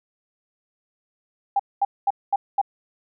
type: tone bursts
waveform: sine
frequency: 799 Hz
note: G5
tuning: 33 cents sharp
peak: -16 dBFS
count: 5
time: 1.56-2.615 s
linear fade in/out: 5 ms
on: 35 ms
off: 220 ms
effects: none